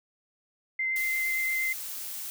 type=tone with vibrato; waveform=sine; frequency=2076 Hz; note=C7; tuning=14 cents flat; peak=-26 dBFS; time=0.79-1.73 s; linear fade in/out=5 ms; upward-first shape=sine; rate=8.6 Hz; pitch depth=9 cents each way
type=noise; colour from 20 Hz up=blue; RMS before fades=-37 dBFS; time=0.96-2.3 s; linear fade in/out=0 ms
effects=none